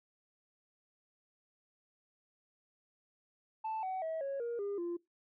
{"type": "tone with pitch steps", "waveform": "sine", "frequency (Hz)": [880, 752.9, 644.2, 551.2, 471.6, 403.5, 345.2], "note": ["A5", "F#5", "E5", "C#5", "A#4", "G#4", "F4"], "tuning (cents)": [0, 30, -40, -10, 20, -50, -20], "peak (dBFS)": -33, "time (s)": [3.64, 4.97], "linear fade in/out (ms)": 10, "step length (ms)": 190, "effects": ["noise-tail reverb RT60 0.2 s tail -23 dB re dry", "tanh soft clip ceiling -33 dBFS"]}